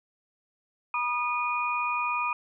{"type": "tone cluster", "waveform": "sine", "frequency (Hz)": [969, 1228, 2457], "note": ["B5", "D#6", "D#7"], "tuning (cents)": [-33, -23, -22], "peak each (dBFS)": -30, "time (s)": [0.94, 2.33], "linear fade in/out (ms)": 2, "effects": []}